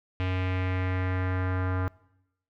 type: tone with low-pass filter sweep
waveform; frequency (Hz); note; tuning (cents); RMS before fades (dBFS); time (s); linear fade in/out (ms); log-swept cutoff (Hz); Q
square; 92.5; F#2; 0; -28; 0.2-1.88; 0; 2700 to 1400; 2.5
effects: noise-tail reverb RT60 0.9 s tail -23 dB re dry